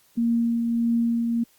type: tone with tremolo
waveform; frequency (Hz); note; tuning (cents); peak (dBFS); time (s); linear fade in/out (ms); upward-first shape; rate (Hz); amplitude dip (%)
sine; 233.1; A#3; 0; -18; 0.17-1.44; 10; triangle; 1.6; 35
effects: white hiss -60 dBFS RMS until 1.58 s + Opus 48 kbps